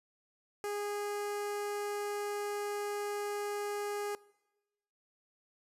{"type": "tone with notch filter", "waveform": "sawtooth", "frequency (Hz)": 411.2, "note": "G#4", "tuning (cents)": -17, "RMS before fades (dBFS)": -37, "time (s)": [0.64, 4.15], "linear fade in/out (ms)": 0, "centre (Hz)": 3600, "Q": 1.6, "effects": ["noise-tail reverb RT60 1.0 s tail -22 dB re dry", "resampled to 32000 Hz"]}